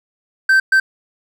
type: tone bursts at uneven times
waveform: triangle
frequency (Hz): 1554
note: G6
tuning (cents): -16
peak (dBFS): -7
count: 2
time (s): 0.49-0.6 / 0.72-0.8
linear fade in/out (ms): 5
effects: none